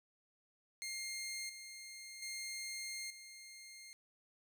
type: tone with level steps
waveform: 15% pulse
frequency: 2120 Hz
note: C7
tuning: 22 cents sharp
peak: -35 / -43 / -36 / -46 dBFS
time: 0.82-3.93 s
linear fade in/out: 0 ms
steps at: 1.49 / 2.22 / 3.1 s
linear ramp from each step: 5 ms
effects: none